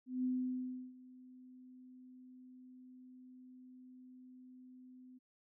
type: tone with ADSR envelope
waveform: sine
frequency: 254.1 Hz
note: B3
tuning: 49 cents sharp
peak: -32 dBFS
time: 0.06-5.19 s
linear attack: 180 ms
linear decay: 690 ms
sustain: -22 dB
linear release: 19 ms
effects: none